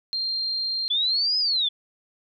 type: tone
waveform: sine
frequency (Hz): 4186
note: C8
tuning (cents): 0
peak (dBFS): -24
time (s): 0.13-0.88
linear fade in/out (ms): 0
type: linear two-way sweep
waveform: sine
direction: up then down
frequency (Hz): 3408 to 5100 to 3408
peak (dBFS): -20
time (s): 0.9-1.69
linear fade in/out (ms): 10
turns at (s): 1.38
effects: none